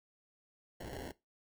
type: noise with sample-and-hold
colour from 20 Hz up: violet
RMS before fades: -44 dBFS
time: 0.8-1.12 s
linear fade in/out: 10 ms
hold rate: 1225 Hz
effects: noise-tail reverb RT60 0.2 s tail -18 dB re dry